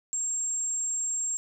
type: tone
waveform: sine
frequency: 7510 Hz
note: A#8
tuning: 12 cents sharp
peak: -27 dBFS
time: 0.13-1.37 s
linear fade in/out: 0 ms
effects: none